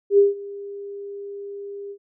sine tone with ADSR envelope, 402 Hz, G4, 44 cents sharp, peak -9 dBFS, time 0.1-1.98 s, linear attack 81 ms, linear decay 160 ms, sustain -22 dB, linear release 71 ms, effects none

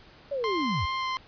sine linear sweep, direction down, 583 to 61.74 Hz, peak -27 dBFS, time 0.31-0.86 s, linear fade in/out 10 ms
sawtooth tone with vibrato, 1046.5 Hz, C6, in tune, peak -24 dBFS, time 0.44-1.17 s, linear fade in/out 0 ms, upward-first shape sine, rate 2.6 Hz, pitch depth 10 cents each way
effects pink hiss -53 dBFS RMS until 1.27 s + resampled to 11025 Hz

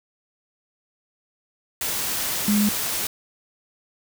sine tone in noise, 207.7 Hz, G#3, in tune, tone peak -17 dBFS, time 2.48-2.69 s, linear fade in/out 2 ms, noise white, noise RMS -26 dBFS, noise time 1.81-3.07 s, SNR +6 dB, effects none

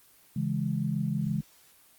sine chord, C# minor, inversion none, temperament equal, 138.59 / 164.81 / 207.7 Hz, C#3 / E3 / G#3, 0 / 0 / 0 cents, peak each -31 dBFS, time 0.36-1.41 s, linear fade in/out 5 ms, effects white hiss -59 dBFS RMS until 1.98 s + Opus 24 kbps

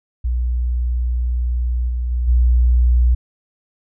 sine tone with level steps, 60.7 Hz, B1, 29 cents flat, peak -16 / -18 / -16 / -10 dBFS, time 0.24-3.15 s, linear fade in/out 10 ms, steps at 1.88 / 2.1 / 2.27 s, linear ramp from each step 20 ms, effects none

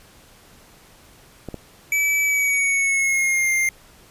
clicks, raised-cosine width 2 ms, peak -17 dBFS, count 2, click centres 1.487 / 1.543 s
square tone with pitch glide, 2300 to 2109 Hz, D7 to C7, -37 to +13 cents, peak -18 dBFS, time 1.92-3.69 s, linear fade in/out 2 ms, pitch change -150 cents, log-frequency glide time 2.23-3.51 s
effects pink hiss -50 dBFS RMS until 4.1 s + resampled to 32000 Hz

